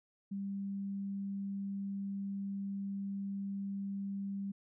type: tone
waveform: sine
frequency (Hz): 197.7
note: G3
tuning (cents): +15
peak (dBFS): -36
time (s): 0.31-4.52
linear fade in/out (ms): 10
effects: none